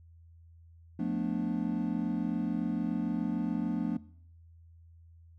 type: chord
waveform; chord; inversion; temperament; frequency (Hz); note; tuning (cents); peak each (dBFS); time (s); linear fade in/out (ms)
triangle; B half-diminished seventh; second; equal with one note detuned; 176.34 / 220 / 246.9 / 293.7; F3 / A3 / B3 / D4; +17 / 0 / 0 / 0; -33; 0.99-3.97; 5
effects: noise-tail reverb RT60 0.6 s tail -20 dB re dry + added 83 Hz sine -53 dBFS peak until 5.38 s